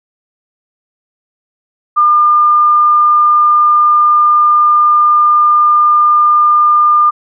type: tone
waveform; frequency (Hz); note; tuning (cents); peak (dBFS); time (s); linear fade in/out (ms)
sine; 1204; D6; +43; -5; 1.96-7.11; 20
effects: none